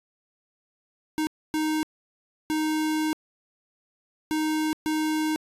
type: tone bursts at uneven times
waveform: square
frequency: 310.6 Hz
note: D#4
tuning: 3 cents flat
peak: -24 dBFS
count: 5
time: 1.18-1.27 / 1.54-1.83 / 2.5-3.13 / 4.31-4.73 / 4.86-5.36 s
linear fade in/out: 0 ms
effects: resampled to 32000 Hz